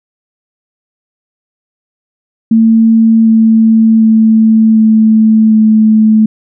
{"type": "tone with pitch steps", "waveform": "sine", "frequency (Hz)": [224.8, 223, 221.2, 219.4, 217.6], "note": ["A3", "A3", "A3", "A3", "A3"], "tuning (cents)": [37, 23, 9, -5, -19], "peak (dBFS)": -3, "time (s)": [2.51, 6.26], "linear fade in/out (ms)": 5, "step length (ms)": 750, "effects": []}